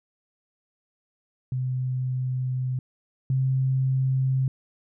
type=tone pair in turn; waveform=sine; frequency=128.2 / 131.8 Hz; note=C3 / C3; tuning=-35 / +13 cents; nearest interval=unison; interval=48 cents; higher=second; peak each=-24 / -20 dBFS; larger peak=second; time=1.52-2.79 / 3.3-4.48 s; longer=first; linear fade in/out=2 ms; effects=none